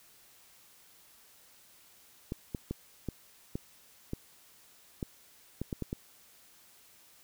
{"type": "clicks", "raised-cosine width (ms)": 3, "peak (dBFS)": -21, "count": 11, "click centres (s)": [2.321, 2.548, 2.71, 3.087, 3.555, 4.134, 5.028, 5.616, 5.728, 5.823, 5.929], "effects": ["white hiss -60 dBFS RMS until 7.23 s"]}